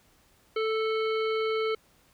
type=harmonic tone with a mistuned harmonic; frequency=440 Hz; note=A4; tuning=in tune; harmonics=1 / 3 / 5 / 7 / 9 / 10; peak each=-26 / -34 / -37 / -41 / -47 / -48 dBFS; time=0.56-1.75 s; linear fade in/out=5 ms; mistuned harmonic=9; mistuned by=+21 cents; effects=pink hiss -63 dBFS RMS until 2.13 s